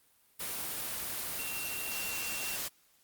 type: tone in noise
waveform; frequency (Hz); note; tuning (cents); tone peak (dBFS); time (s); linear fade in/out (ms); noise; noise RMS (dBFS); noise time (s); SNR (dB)
sine; 2736; F7; -36; -40; 1.38-2.57; 20; white; -37; 0.39-2.69; -6
effects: white hiss -67 dBFS RMS until 3.03 s + Opus 32 kbps

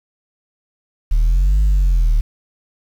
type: exponential two-way sweep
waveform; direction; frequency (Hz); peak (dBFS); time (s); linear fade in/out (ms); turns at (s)
sine; up then down; 36.79 to 51.91 to 36.79; -8; 1.11-2.21; 10; 1.61
effects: tanh soft clip ceiling -10 dBFS + 7-bit

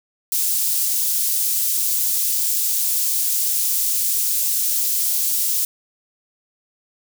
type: high-pass noise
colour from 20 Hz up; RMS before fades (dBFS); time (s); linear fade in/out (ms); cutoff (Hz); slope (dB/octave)
white; -20; 0.32-5.65; 2; 6300; 12
effects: none

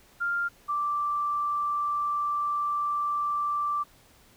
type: tone pair in turn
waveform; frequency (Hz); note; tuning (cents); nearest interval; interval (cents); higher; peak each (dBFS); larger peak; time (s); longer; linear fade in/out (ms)
sine; 1396.9 / 1172.3; F6 / D6; 0 / -3; minor third; 303; first; -25; neither; 0.2-0.49 / 0.68-3.84; second; 20
effects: pink hiss -58 dBFS RMS until 4.36 s

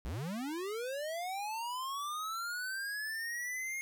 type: linear sweep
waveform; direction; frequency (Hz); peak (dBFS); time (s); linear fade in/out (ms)
square; up; 49.04 to 2154; -37; 0.05-3.81; 0
effects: none

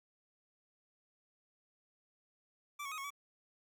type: tone with pitch steps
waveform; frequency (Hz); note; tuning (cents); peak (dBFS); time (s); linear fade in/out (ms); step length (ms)
25% pulse; 1166 / 1106 / 1254 / 1098 / 1141; D6 / C#6 / D#6 / C#6 / C#6; -13 / -4 / +13 / -17 / +50; -37; 2.79-3.105; 10; 63
effects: none

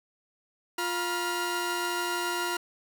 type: tone cluster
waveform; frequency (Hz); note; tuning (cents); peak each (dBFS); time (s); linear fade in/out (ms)
sawtooth; 351.5 / 963 / 1399; F4 / B5 / F6; +11 / -44 / +3; -29; 0.78-2.57; 5
effects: none

